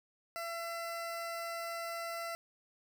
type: tone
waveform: 20% pulse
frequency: 674 Hz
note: E5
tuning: 38 cents sharp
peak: -33 dBFS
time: 0.36-2.35 s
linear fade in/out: 0 ms
effects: none